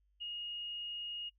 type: tone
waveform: sine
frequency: 2865 Hz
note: F7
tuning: 44 cents sharp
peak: -39 dBFS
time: 0.2-1.3 s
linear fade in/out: 20 ms
effects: noise-tail reverb RT60 0.1 s tail -21 dB re dry + added 50 Hz sine -70 dBFS peak until 1.38 s

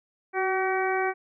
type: harmonic tone with a mistuned harmonic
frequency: 380.2 Hz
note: F#4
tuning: 47 cents sharp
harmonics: 1 / 2 / 3 / 4 / 5 / 6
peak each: -27 / -28 / -34 / -32 / -34 / -34 dBFS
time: 0.33-1.14 s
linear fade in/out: 50 ms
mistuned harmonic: 1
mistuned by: -25 cents
effects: none

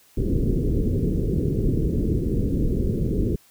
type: low-pass noise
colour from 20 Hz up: pink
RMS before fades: -22 dBFS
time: 0.17-3.36 s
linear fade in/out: 10 ms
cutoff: 440 Hz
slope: 48 dB/octave
effects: white hiss -56 dBFS RMS until 3.5 s

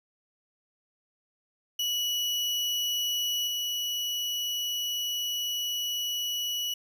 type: tone with level steps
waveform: 35% pulse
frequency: 2938 Hz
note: F#7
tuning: 13 cents flat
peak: -25 / -27 dBFS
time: 1.79-6.74 s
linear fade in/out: 5 ms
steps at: 3.47 s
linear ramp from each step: 5 ms
effects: none

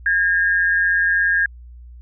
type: tone pair together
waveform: sine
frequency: 1627 / 1804 Hz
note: G#6 / A6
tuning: -36 / +43 cents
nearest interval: major second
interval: 179 cents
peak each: -15 / -22 dBFS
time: 0.06-1.46 s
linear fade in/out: 2 ms
effects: added 60 Hz sine -37 dBFS peak until 2.01 s

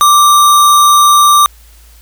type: tone with sample-and-hold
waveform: sine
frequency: 1174.7 Hz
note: D6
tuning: in tune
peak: -3 dBFS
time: 0.01-1.46 s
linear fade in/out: 0 ms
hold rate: 4900 Hz
effects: added 56 Hz sine -38 dBFS peak until 2.01 s + white hiss -45 dBFS RMS until 2.01 s

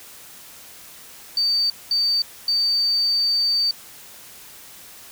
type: tone bursts at uneven times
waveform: sine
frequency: 4600 Hz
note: D8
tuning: 37 cents flat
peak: -17 dBFS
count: 3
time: 1.37-1.7 / 1.91-2.22 / 2.48-3.71 s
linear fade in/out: 2 ms
effects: white hiss -43 dBFS RMS until 5.11 s

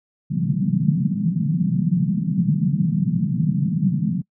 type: band-pass noise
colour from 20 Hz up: white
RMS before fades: -20 dBFS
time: 0.3-4.22 s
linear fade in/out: 20 ms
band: 140 to 200 Hz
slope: 48 dB/octave
effects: noise-tail reverb RT60 0.1 s tail -25 dB re dry

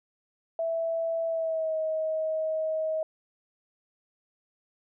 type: tone with pitch glide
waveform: sine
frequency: 659.3 to 632.4 Hz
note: E5 to D#5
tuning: 0 to +28 cents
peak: -26 dBFS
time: 0.59-3.03 s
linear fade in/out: 2 ms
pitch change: -72 cents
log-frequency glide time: 1.27-1.77 s
effects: none

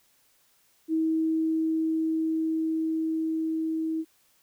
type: tone with level ramp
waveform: sine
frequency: 320.3 Hz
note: E4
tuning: 50 cents flat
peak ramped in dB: -22 to -26 dBFS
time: 0.88-4.05 s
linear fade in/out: 50 ms
effects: white hiss -65 dBFS RMS until 4.42 s

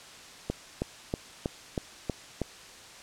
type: click train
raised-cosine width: 2 ms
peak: -15 dBFS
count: 7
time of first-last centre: 0.5-2.417 s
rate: 3.13 Hz
effects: white hiss -48 dBFS RMS until 3.02 s + low-pass 7000 Hz 12 dB/octave

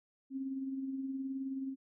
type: tone with tremolo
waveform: sine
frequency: 267.8 Hz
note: C4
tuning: 40 cents sharp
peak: -34 dBFS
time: 0.3-1.76 s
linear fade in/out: 50 ms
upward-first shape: sine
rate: 19 Hz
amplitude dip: 40%
effects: none

